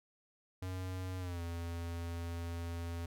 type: tone with pitch glide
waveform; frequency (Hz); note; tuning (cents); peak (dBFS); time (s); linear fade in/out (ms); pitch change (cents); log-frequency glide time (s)
square; 92.5 to 84.82; F#2 to E2; 0 to +50; -39; 0.62-3.06; 5; -150; 1.19-1.41
effects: none